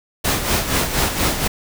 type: noise with tremolo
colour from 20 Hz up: pink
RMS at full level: -17 dBFS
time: 0.24-1.48 s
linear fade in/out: 10 ms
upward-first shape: sine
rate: 4.2 Hz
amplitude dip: 60%
effects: none